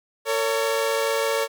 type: tone pair together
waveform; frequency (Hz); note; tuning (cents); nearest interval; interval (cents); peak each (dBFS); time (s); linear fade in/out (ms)
sawtooth; 453.8 / 561; A#4 / C#5; -47 / +21; major third; 368; -20; 0.25-1.48; 50
effects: none